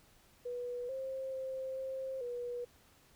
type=tone with pitch steps; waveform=sine; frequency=488.9 / 530 / 526 / 529 / 485 Hz; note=B4 / C5 / C5 / C5 / B4; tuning=-18 / +22 / +9 / +19 / -31 cents; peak=-37 dBFS; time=0.45-2.65 s; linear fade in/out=10 ms; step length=440 ms; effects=pink hiss -65 dBFS RMS until 3.15 s